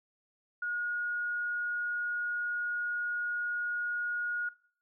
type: tone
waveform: sine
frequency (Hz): 1441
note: F#6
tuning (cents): -46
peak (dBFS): -31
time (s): 0.62-4.49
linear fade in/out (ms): 5
effects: noise-tail reverb RT60 0.5 s tail -19 dB re dry